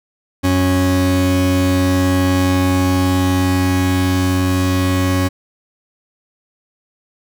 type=tone pair together; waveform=40% pulse; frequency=91.9 / 275.8 Hz; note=F#2 / C#4; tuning=-11 / -9 cents; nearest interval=octave + perfect fifth; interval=1902 cents; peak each=-15 dBFS; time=0.43-5.29 s; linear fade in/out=20 ms; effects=none